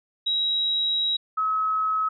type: tone pair in turn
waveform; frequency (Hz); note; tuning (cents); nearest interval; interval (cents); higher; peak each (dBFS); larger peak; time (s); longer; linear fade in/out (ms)
sine; 3847 / 1283.8; B7 / E6; -46 / -46; octave + perfect fifth; 1900; first; -21; neither; 0.26-1.17 / 1.37-2.09; first; 10
effects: none